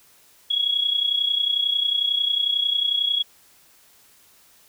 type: tone with amplitude modulation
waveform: sine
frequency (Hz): 3334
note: G#7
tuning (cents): +6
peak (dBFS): -16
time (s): 0.5-3.23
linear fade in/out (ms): 10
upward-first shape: sine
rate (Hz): 31.1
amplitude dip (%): 70
effects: white hiss -55 dBFS RMS until 4.68 s